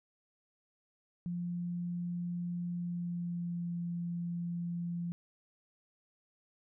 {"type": "tone with pitch glide", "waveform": "sine", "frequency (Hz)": [174.61, 172.31], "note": ["F3", "F3"], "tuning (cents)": [0, -23], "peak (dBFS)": -34, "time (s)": [1.26, 5.12], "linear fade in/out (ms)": 0, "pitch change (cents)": -23, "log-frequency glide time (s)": [2.72, 3.76], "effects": []}